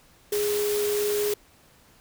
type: tone in noise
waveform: sine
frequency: 415.3 Hz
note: G#4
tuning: in tune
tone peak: -23 dBFS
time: 0.32-1.34 s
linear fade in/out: 5 ms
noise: white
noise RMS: -32 dBFS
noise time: 0.32-1.34 s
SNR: +6 dB
effects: pink hiss -57 dBFS RMS until 2 s